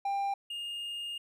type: tone pair in turn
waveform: triangle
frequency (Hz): 795 / 2833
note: G5 / F7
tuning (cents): +24 / +24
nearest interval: octave + minor seventh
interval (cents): 2200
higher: second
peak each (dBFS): -27 / -34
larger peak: first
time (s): 0.05-0.34 / 0.5-1.18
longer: second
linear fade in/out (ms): 5
effects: none